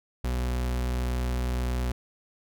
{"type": "tone", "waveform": "40% pulse", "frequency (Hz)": 61.74, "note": "B1", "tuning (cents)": 0, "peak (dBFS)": -25, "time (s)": [0.24, 1.92], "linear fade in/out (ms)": 5, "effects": []}